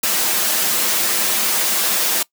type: noise with comb filter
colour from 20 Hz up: white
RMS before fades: -18 dBFS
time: 0.03-2.23 s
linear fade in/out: 5 ms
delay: 7.1 ms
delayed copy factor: -0.65
effects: noise-tail reverb RT60 0.1 s tail -22 dB re dry + high-pass 200 Hz 12 dB/octave